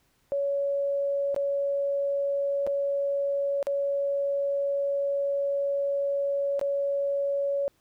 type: tone with dropouts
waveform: sine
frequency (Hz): 561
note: C#5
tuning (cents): +21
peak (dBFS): -24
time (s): 0.32-7.68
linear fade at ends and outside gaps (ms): 0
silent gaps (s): 1.345-1.363 / 2.666-2.673 / 3.628-3.669 / 6.594-6.613
effects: pink hiss -68 dBFS RMS until 7.8 s